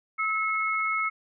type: tone pair together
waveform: sine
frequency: 1296 / 2180 Hz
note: E6 / C#7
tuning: -30 / -29 cents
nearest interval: major sixth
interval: 901 cents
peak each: -27 dBFS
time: 0.18-1.1 s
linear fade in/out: 20 ms
effects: none